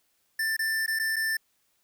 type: tone with dropouts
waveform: square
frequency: 1776 Hz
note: A6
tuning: 16 cents sharp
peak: -26 dBFS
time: 0.39-1.37 s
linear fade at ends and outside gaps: 5 ms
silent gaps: 0.567-0.591 / 0.863-0.878 / 0.99-0.996 / 1.16-1.164 s
effects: white hiss -71 dBFS RMS until 1.83 s